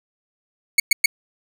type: tone bursts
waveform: sawtooth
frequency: 2217 Hz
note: C#7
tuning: in tune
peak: -7 dBFS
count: 3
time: 0.78-1.06 s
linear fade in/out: 5 ms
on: 20 ms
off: 110 ms
effects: none